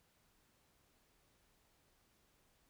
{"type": "silence", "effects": ["pink hiss -74 dBFS RMS until 2.69 s"]}